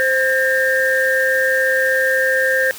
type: tone cluster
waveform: sine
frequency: 523 / 1603 / 1816 Hz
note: C5 / G6 / A#6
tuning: -1 / +38 / -46 cents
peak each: -18 dBFS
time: 0-2.71 s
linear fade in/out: 0 ms
effects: white hiss -34 dBFS RMS until 2.78 s

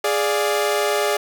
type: chord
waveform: sawtooth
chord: D diminished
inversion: second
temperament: equal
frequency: 415.3 / 587.3 / 698.5 Hz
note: Ab4 / D5 / F5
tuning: 0 / 0 / 0 cents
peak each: -17 / -18 / -23 dBFS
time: 0.04-1.17 s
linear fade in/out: 5 ms
effects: none

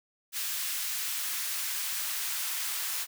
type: noise with high-pass filter sweep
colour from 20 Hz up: white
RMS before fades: -33 dBFS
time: 0.32-3.07 s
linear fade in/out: 50 ms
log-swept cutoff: 1700 to 1100 Hz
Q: 0.8
effects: none

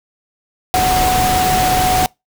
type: tone in noise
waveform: sine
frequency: 740 Hz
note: F#5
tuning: in tune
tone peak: -13 dBFS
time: 0.74-2.06 s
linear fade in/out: 0 ms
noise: pink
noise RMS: -18 dBFS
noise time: 0.74-2.06 s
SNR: +2 dB
effects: noise-tail reverb RT60 0.2 s tail -25 dB re dry

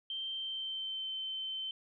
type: tone with pitch glide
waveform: sine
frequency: 3136 to 3086 Hz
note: G7 to G7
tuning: 0 to -28 cents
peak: -36 dBFS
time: 0.1-1.71 s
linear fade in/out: 2 ms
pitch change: -28 cents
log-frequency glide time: 0.31-1.09 s
effects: none

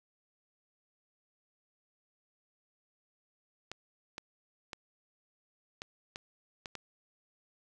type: clicks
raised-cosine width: 0.2 ms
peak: -23 dBFS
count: 7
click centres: 3.716 / 4.181 / 4.732 / 5.819 / 6.159 / 6.658 / 6.753 s
effects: none

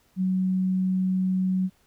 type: tone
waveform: sine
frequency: 186.5 Hz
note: F#3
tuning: 14 cents sharp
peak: -21 dBFS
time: 0.16-1.7 s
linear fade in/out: 50 ms
effects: pink hiss -64 dBFS RMS until 1.86 s

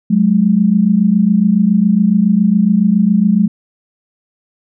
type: tone pair together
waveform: sine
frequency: 185 / 212.2 Hz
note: F#3 / G#3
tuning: 0 / +38 cents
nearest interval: major second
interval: 238 cents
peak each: -12 / -10 dBFS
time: 0.1-3.48 s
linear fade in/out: 10 ms
effects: none

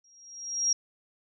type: tone with exponential growth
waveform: sine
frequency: 5630 Hz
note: F8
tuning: 13 cents sharp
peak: -20 dBFS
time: 0.04-0.73 s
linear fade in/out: 5 ms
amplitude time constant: 150 ms
effects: none

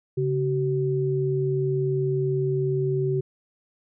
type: tone pair together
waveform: sine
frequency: 138.59 / 379.3 Hz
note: C#3 / F#4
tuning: 0 / +43 cents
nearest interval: octave + perfect fourth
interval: 1743 cents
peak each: -24 dBFS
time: 0.17-3.21 s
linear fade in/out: 10 ms
effects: none

